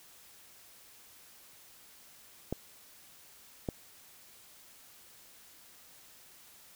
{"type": "clicks", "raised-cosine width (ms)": 2, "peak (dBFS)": -19, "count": 2, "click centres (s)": [2.526, 3.688], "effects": ["white hiss -57 dBFS RMS until 6.75 s"]}